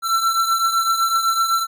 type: beating tone pair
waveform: square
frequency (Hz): 1343 / 1350.9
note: E6 / E6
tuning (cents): +32 / +42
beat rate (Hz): 7.9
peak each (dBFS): -18 / -24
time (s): 0.02-1.67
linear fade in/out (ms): 50
effects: none